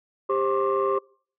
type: tone cluster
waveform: sine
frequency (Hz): 396.4 / 530 / 1067 / 1169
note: G4 / C5 / C6 / D6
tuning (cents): +19 / +22 / +34 / -8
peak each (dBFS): -23 / -26 / -27 / -28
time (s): 0.29-0.99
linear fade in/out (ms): 10
effects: noise-tail reverb RT60 0.5 s tail -26 dB re dry + tanh soft clip ceiling -14 dBFS